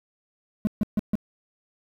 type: tone bursts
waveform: triangle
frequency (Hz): 211.6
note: G#3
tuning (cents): +33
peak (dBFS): -17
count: 4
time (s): 0.65-1.154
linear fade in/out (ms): 0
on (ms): 21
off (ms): 140
effects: 9-bit